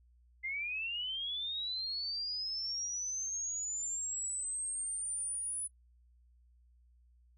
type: linear sweep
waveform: sine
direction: up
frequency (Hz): 2062 to 9970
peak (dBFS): -35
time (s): 0.43-5.68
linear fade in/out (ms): 20
effects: noise-tail reverb RT60 0.1 s tail -24 dB re dry + added 60 Hz sine -62 dBFS peak until 7.37 s